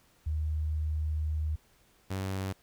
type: tone pair in turn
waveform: sine / sawtooth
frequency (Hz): 77.1 / 95.77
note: D#2 / G2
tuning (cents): -15 / -40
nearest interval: major third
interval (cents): 375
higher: second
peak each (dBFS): -28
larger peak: neither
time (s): 0.26-1.56 / 2.1-2.53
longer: first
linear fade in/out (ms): 10
effects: pink hiss -65 dBFS RMS until 2.62 s